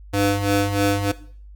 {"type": "ring-modulated tone", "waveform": "20% pulse", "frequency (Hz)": 200.7, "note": "G3", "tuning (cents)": 41, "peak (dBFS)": -10, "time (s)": [0.13, 1.12], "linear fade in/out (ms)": 10, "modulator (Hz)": 102, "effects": ["noise-tail reverb RT60 0.5 s tail -17 dB re dry", "added 50 Hz sine -39 dBFS peak until 1.55 s"]}